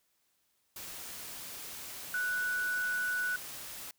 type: tone in noise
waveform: sine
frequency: 1480 Hz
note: F#6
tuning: in tune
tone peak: -30 dBFS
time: 2.14-3.36 s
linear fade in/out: 2 ms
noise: white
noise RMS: -44 dBFS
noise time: 0.76-3.91 s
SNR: +11 dB
effects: white hiss -75 dBFS RMS until 3.98 s